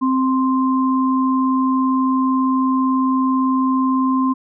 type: tone pair together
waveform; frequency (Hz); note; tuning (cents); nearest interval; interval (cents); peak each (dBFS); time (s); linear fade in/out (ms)
sine; 261.8 / 1047; C4 / C6; +1 / +1; 2 octaves; 2400; -15 / -20; 0.01-4.34; 20
effects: none